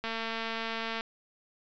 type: click train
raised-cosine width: 0.3 ms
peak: -19 dBFS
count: 220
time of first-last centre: 0.04-1.009 s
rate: 226 Hz
effects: resampled to 16000 Hz